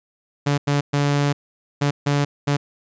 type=tone bursts at uneven times; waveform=sawtooth; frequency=143.5 Hz; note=D3; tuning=40 cents flat; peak=-13 dBFS; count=6; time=0.46-0.58 / 0.67-0.81 / 0.93-1.33 / 1.81-1.91 / 2.06-2.25 / 2.47-2.57 s; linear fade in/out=10 ms; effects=resampled to 16000 Hz